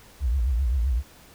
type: tone with vibrato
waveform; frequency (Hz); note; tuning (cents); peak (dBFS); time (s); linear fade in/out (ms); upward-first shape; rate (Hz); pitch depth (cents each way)
sine; 62.6; B1; +24; -20; 0.2-1.03; 50; triangle; 7.7; 250
effects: pink hiss -51 dBFS RMS until 1.34 s